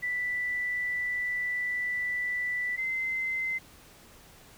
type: tone pair in turn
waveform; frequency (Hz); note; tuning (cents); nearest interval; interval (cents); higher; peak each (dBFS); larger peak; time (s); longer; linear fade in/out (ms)
sine; 1975.5 / 2066; B6 / C7; 0 / -22; minor second; 78; second; -28; neither; 0.02-2.77 / 2.77-3.59; first; 20
effects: pink hiss -54 dBFS RMS until 4.57 s